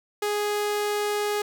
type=tone; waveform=sawtooth; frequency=415.3 Hz; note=G#4; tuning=in tune; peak=-20 dBFS; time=0.22-1.42 s; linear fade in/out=5 ms; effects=none